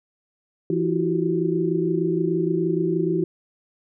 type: tone cluster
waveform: sine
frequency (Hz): 167.5 / 323.4 / 353.8 / 380.3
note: E3 / E4 / F4 / F#4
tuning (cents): +28 / -33 / +23 / +48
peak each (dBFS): -25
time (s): 0.7-3.24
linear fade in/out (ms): 2
effects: none